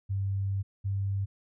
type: tone pair in turn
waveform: sine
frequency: 98 / 98.49 Hz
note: G2 / G2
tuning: 0 / +9 cents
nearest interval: unison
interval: 9 cents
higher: second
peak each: -27 dBFS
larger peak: neither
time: 0.09-0.63 / 0.84-1.26 s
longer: first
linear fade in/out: 20 ms
effects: none